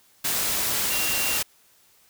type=tone in noise; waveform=sine; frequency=2764 Hz; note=F7; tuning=19 cents flat; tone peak=-29 dBFS; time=0.9-1.38 s; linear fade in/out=10 ms; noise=white; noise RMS=-25 dBFS; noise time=0.24-1.43 s; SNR=-7 dB; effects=white hiss -59 dBFS RMS until 2.09 s